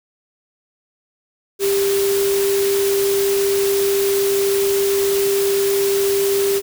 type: tone in noise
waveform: sine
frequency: 396 Hz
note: G4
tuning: 18 cents sharp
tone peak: -15 dBFS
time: 1.59-6.62 s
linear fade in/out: 50 ms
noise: white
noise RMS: -25 dBFS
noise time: 1.59-6.62 s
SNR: +7 dB
effects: none